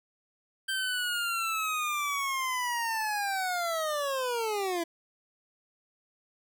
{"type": "linear sweep", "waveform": "25% pulse", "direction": "down", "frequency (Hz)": [1568, 329.4], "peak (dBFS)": -25, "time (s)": [0.68, 4.84], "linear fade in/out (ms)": 10, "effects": []}